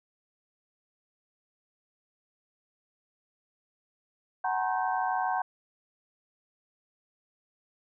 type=tone cluster; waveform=sine; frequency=745 / 857 / 944 / 1077 / 1552 Hz; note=F#5 / A5 / A#5 / C6 / G6; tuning=+12 / -46 / +22 / +50 / -18 cents; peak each=-29 / -35 / -33 / -36 / -36 dBFS; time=4.44-5.42 s; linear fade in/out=5 ms; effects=none